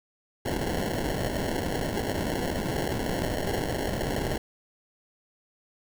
white noise with sample-and-hold, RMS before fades -29 dBFS, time 0.45-4.38 s, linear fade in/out 5 ms, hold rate 1225 Hz, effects none

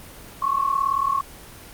sine tone pair together, 1080.9 / 1119 Hz, C#6 / C#6, -44 / +16 cents, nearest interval minor second, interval 60 cents, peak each -22 dBFS, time 0.42-1.21 s, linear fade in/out 5 ms, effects pink hiss -42 dBFS RMS until 1.73 s + Opus 24 kbps

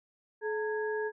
sine tone cluster, 428.9 / 908 / 1657 Hz, A4 / A#5 / G#6, -44 / -46 / -4 cents, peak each -31 / -40 / -38 dBFS, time 0.41-1.12 s, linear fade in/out 50 ms, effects none

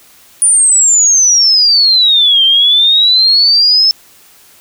sine exponential two-way sweep, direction down then up, 9500 to 3128 to 5290 Hz, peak -5 dBFS, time 0.42-3.91 s, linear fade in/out 0 ms, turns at 2.44 s, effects white hiss -43 dBFS RMS until 4.6 s

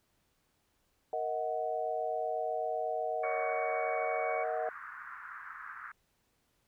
sine chord, D# minor, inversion second, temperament equal with one note detuned, 466.2 / 632 / 740 Hz, A#4 / D#5 / F#5, 0 / +27 / 0 cents, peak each -38 / -35 / -35 dBFS, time 1.13-4.69 s, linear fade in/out 2 ms
harmonic tone, 560 Hz, C#5, 18 cents sharp, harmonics 1 / 2 / 4, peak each -40 / -41 / -39 dBFS, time 3.23-4.44 s, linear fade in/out 10 ms
white band-pass noise, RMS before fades -46 dBFS, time 3.23-5.92 s, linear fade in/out 5 ms, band 1100 to 1700 Hz, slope 48 dB/octave
effects pink hiss -75 dBFS RMS until 6.67 s

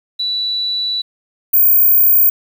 sine tone pair in turn, 3951 / 15266 Hz, B7 / A#9, 0 / +40 cents, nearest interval octave + major seventh, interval 2340 cents, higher second, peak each -16 / -7 dBFS, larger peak second, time 0.19-1.02 / 1.53-2.3 s, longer first, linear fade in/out 10 ms, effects 8-bit

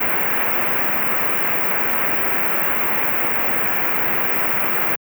white band-stop noise, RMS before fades -19 dBFS, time 0-4.96 s, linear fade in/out 10 ms, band 2500 to 16000 Hz, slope 48 dB/octave, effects high-pass 150 Hz 12 dB/octave

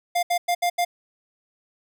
square tone bursts at uneven times, 702 Hz, F5, 9 cents sharp, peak -20 dBFS, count 5, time 0.15-0.23 / 0.3-0.38 / 0.48-0.55 / 0.62-0.7 / 0.78-0.85 s, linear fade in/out 10 ms, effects none

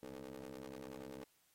20% pulse ring-modulated tone, 66.7 Hz, C2, 34 cents sharp, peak -40 dBFS, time 0.03-1.24 s, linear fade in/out 0 ms, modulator 372 Hz, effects white hiss -74 dBFS RMS until 1.54 s + AAC 48 kbps

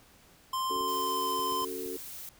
square tone with pitch glide, 1046.5 to 1033.3 Hz, C6 to C6, 0 to -22 cents, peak -30 dBFS, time 0.53-1.65 s, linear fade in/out 5 ms, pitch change -22 cents, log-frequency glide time 0.72-1.27 s
sine chord, F# minor, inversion second, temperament just, 277.5 / 370 / 444 Hz, C#4 / F#4 / A4, +2 / 0 / +16 cents, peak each -42 / -38 / -39 dBFS, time 0.7-1.97 s, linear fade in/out 5 ms
clicks, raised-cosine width 2 ms, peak -36 dBFS, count 6, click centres 0.762 / 0.809 / 1.394 / 1.522 / 1.621 / 1.862 s
blue noise, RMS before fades -43 dBFS, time 0.88-2.29 s, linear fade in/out 0 ms
effects pink hiss -59 dBFS RMS until 2.39 s

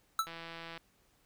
square tone with exponential decay, 1318.5 Hz, E6, in tune, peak -25 dBFS, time 0.19-0.3 s, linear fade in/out 2 ms, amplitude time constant 23 ms
click train, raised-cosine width 0.3 ms, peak -29 dBFS, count 85, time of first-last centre 0.27-0.776 s, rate 166 Hz
effects pink hiss -70 dBFS RMS until 1.25 s

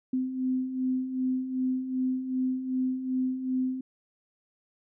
sine beating tone pair, 255.5 / 258.1 Hz, C4 / C4, -41 / -23 cents, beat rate 2.6 Hz, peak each -34 / -27 dBFS, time 0.13-3.81 s, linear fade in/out 5 ms, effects none

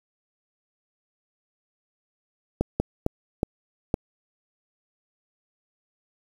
slowing click train, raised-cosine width 2 ms, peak -8 dBFS, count 5, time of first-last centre 2.61-3.941 s, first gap 190 ms, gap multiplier 1.39, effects 7-bit

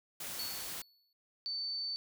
white noise, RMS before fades -42 dBFS, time 0.2-0.82 s, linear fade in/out 5 ms
square tone with exponential decay, 4435 Hz, C#8, in tune, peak -37 dBFS, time 0.39-1.13 s, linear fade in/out 2 ms, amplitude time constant 160 ms
sine tone, 4535 Hz, C#8, 39 cents sharp, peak -35 dBFS, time 1.46-1.96 s, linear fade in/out 0 ms
effects none

